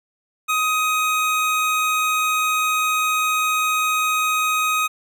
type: tone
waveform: 25% pulse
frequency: 1255 Hz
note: D#6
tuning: 15 cents sharp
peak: -14 dBFS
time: 0.48-4.88 s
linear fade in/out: 20 ms
effects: none